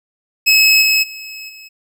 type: tone with level steps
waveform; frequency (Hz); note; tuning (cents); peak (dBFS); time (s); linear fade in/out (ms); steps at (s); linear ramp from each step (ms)
25% pulse; 2577; E7; -40; -4 / -7 / -25 / -31; 0.46-1.69; 20; 0.81 / 1.02 / 1.48; 20
effects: none